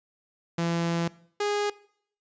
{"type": "tone pair in turn", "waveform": "sawtooth", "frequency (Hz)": [168.9, 412.3], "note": ["E3", "G#4"], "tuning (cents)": [42, -13], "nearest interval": "octave + minor third", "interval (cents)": 1545, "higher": "second", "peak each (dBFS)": -21, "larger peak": "neither", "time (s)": [[0.58, 1.08], [1.4, 1.7]], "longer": "first", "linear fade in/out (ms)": 5, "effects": ["noise-tail reverb RT60 0.6 s tail -20 dB re dry", "resampled to 16000 Hz"]}